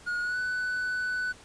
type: tone with pitch glide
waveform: triangle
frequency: 1442 to 1494.6 Hz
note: F#6 to F#6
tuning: -45 to +17 cents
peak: -26 dBFS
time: 0.06-1.33 s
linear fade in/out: 20 ms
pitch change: +62 cents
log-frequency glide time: 0.21-0.39 s
effects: pink hiss -52 dBFS RMS until 1.44 s + resampled to 22050 Hz